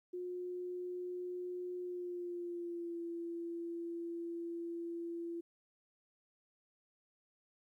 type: tone with pitch glide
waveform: sine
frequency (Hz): 359.2 to 339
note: F4 to E4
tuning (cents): +49 to +49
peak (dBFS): -39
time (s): 0.13-5.41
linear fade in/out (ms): 10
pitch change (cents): -100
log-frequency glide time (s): 1.8-3
effects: 13-bit